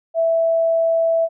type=tone; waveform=sine; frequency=659.3 Hz; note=E5; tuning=in tune; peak=-14 dBFS; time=0.14-1.29 s; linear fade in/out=50 ms; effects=none